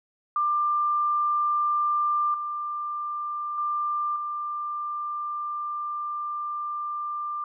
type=tone with level steps; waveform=sine; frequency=1190 Hz; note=D6; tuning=22 cents sharp; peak=-21 / -28 / -24 / -28 dBFS; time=0.36-7.44 s; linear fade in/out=2 ms; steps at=2.34 / 3.58 / 4.16 s; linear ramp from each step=2 ms; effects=none